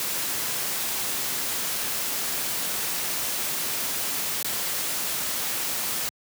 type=noise with dropouts; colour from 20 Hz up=white; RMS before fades=-28 dBFS; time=0-6.09 s; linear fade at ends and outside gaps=1 ms; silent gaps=4.428-4.445 s; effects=high-pass 100 Hz 12 dB/octave